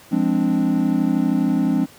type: chord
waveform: triangle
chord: D half-diminished seventh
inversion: first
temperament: equal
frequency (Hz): 174.61 / 207.7 / 261.6 / 293.7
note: F3 / Ab3 / C4 / D4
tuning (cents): 0 / 0 / 0 / 0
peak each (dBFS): -21 / -20 / -18 / -20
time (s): 0.11-1.86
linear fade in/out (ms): 20
effects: pink hiss -46 dBFS RMS until 1.98 s + high-pass 100 Hz 12 dB/octave